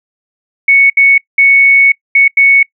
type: tone bursts at uneven times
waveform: sine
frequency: 2217 Hz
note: C#7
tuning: in tune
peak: -3 dBFS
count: 5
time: 0.68-0.9 / 0.97-1.18 / 1.38-1.92 / 2.15-2.28 / 2.37-2.63 s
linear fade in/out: 5 ms
effects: noise-tail reverb RT60 0.1 s tail -25 dB re dry